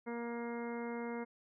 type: harmonic tone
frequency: 235.7 Hz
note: A#3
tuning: 19 cents sharp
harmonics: 1 / 2 / 3 / 4 / 5 / 6 / 7 / 8 / 9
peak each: -41 / -42 / -51 / -48 / -56 / -53 / -57 / -59 / -52 dBFS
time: 0.06-1.25 s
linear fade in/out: 20 ms
effects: none